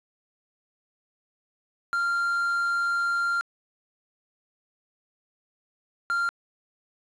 triangle tone bursts at uneven times, 1389 Hz, F6, 10 cents flat, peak -21 dBFS, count 2, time 1.93-3.41 / 6.1-6.29 s, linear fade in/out 0 ms, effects resampled to 22050 Hz + 8-bit

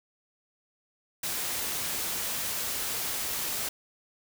white noise, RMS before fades -32 dBFS, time 1.23-3.69 s, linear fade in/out 5 ms, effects none

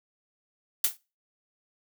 blue noise with exponential decay, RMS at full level -19 dBFS, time 0.84-0.97 s, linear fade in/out 2 ms, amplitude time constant 27 ms, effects noise-tail reverb RT60 0.3 s tail -22 dB re dry

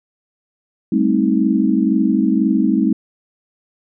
sine chord, A half-diminished seventh, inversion third, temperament just, 198 / 220 / 264 / 316.8 Hz, G3 / A3 / C4 / Eb4, +18 / 0 / +16 / +31 cents, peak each -18 dBFS, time 0.92-2.93 s, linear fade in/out 5 ms, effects none

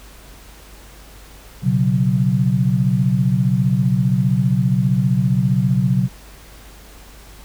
sine chord, B suspended second, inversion none, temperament equal, 123.47 / 138.59 / 185 Hz, B2 / C#3 / F#3, 0 / 0 / 0 cents, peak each -18 dBFS, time 1.62-6.09 s, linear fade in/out 50 ms, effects added 50 Hz sine -41 dBFS peak until 7.44 s + pink hiss -44 dBFS RMS until 7.44 s

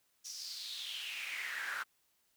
brown noise with high-pass filter sweep, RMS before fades -42 dBFS, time 0.24-1.84 s, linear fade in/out 20 ms, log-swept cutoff 5900 to 1400 Hz, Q 5.6, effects white hiss -75 dBFS RMS until 2.36 s

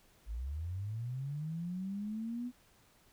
sine linear sweep, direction up, 49.58 to 250 Hz, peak -36 dBFS, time 0.26-2.52 s, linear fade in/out 50 ms, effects pink hiss -66 dBFS RMS until 3.12 s

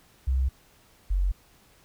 sine tone pair in turn, 65.41 / 46.25 Hz, C2 / F#1, 0 / 0 cents, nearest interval tritone, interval 600 cents, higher first, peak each -21 dBFS, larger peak neither, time 0.27-0.49 / 1.1-1.32 s, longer neither, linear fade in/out 10 ms, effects pink hiss -59 dBFS RMS until 1.84 s

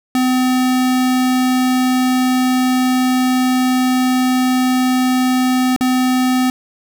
square tone with dropouts, 254.9 Hz, C4, 45 cents flat, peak -13 dBFS, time 0.15-6.5 s, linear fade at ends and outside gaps 1 ms, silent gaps 5.763-5.809 s, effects none

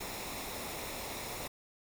pink noise with comb filter, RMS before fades -41 dBFS, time 0-1.48 s, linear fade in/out 10 ms, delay 0.65 ms, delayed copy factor -0.5, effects none

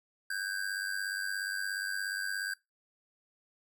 square ring-modulated tone, 1575 Hz, G6, 8 cents sharp, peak -31 dBFS, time 0.3-2.54 s, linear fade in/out 5 ms, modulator 48.5 Hz, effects noise-tail reverb RT60 0.2 s tail -21 dB re dry

